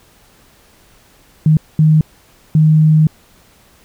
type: tone bursts at uneven times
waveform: sine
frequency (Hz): 155.56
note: D#3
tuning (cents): 0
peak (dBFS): -6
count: 3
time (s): 1.46-1.57 / 1.79-2.01 / 2.55-3.07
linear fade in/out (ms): 2
effects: pink hiss -49 dBFS RMS until 3.84 s